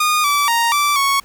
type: tone with pitch steps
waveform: sawtooth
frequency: 1225 / 1156 / 932 / 1165 / 1108 Hz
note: D#6 / D6 / A#5 / D6 / C#6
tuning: -27 / -28 / -1 / -14 / -1 cents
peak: -10 dBFS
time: 0-1.2 s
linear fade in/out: 5 ms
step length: 240 ms
effects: pink hiss -49 dBFS RMS until 1.24 s